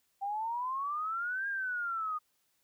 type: exponential two-way sweep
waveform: sine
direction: up then down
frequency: 782 to 1627 to 1224 Hz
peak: -32 dBFS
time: 0.21-2.19 s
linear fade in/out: 20 ms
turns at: 1.48 s
effects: white hiss -75 dBFS RMS until 2.63 s